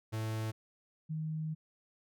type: tone pair in turn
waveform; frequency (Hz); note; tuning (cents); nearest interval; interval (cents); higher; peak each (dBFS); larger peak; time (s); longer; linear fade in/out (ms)
45% pulse / sine; 110 / 156.87; A2 / D#3; 0 / +14; tritone; 614; second; -34 / -34; neither; 0.12-0.52 / 1.09-1.55; second; 20
effects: none